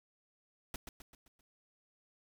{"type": "noise with echo", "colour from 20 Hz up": "pink", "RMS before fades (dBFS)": -41, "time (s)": [0.74, 0.76], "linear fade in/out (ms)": 2, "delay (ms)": 130, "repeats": 5, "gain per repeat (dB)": -6, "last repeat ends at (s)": 1.41, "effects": []}